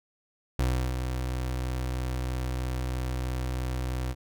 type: tone with ADSR envelope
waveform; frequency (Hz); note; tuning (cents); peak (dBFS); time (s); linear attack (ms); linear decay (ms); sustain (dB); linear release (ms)
30% pulse; 63.1; B1; +38; -20; 0.59-4.15; 4; 340; -6; 42
effects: none